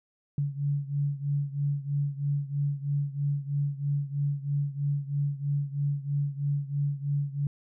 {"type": "beating tone pair", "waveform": "sine", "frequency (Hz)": [141.7, 144.8], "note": ["C#3", "D3"], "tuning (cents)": [38, -24], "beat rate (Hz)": 3.1, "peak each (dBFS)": [-28, -31], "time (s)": [0.38, 7.47], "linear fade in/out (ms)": 2, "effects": []}